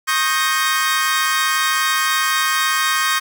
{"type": "chord", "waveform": "sawtooth", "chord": "Eb dominant seventh", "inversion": "third", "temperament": "equal with one note detuned", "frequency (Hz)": [1087.2, 1244.5, 1568, 1864.7], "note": ["Db6", "Eb6", "G6", "Bb6"], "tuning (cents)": [-34, 0, 0, 0], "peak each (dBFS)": -18, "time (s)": [0.07, 3.2], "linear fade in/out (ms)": 20, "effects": []}